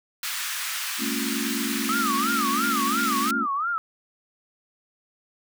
pink high-pass noise, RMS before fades -30 dBFS, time 0.23-3.31 s, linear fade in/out 2 ms, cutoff 1300 Hz, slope 24 dB/octave
sine chord, Bb minor seventh, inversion third, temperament equal with one note detuned, 207.7 / 228.2 / 277.2 / 349.2 Hz, Ab3 / Bb3 / Db4 / F4, 0 / -37 / 0 / 0 cents, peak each -35 / -30 / -30 / -36 dBFS, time 0.98-3.47 s, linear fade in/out 50 ms
sine tone with vibrato, 1244.5 Hz, D#6, in tune, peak -23 dBFS, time 1.89-3.78 s, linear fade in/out 0 ms, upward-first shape sine, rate 2.9 Hz, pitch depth 220 cents each way
effects none

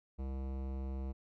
sine tone with hard clipping, 66.4 Hz, C2, 26 cents sharp, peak -39 dBFS, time 0.18-1.13 s, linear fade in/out 20 ms, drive 18 dB, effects none

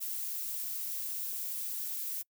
violet noise, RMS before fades -37 dBFS, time 0-2.23 s, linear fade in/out 20 ms, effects noise-tail reverb RT60 0.1 s tail -26 dB re dry

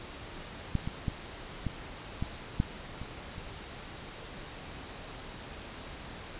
clicks, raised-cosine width 5 ms, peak -15 / -21 / -18 / -19 / -19 / -13 / -26 / -29 dBFS, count 8, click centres 0.753 / 0.875 / 1.082 / 1.667 / 2.225 / 2.601 / 3.016 / 3.381 s, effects pink hiss -44 dBFS RMS until 6.39 s + resampled to 8000 Hz

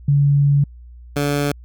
sine / 15% pulse tone pair in turn, 142.3 / 144.12 Hz, C#3 / D3, +46 / -32 cents, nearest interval unison, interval 22 cents, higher second, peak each -11 dBFS, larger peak neither, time 0.08-0.64 / 1.16-1.52 s, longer first, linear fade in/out 5 ms, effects added 60 Hz sine -37 dBFS peak until 1.64 s

